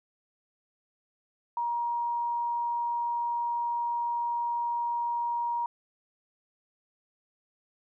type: tone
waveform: sine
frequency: 947 Hz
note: A#5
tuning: 27 cents sharp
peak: -27 dBFS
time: 1.57-5.66 s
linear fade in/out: 2 ms
effects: none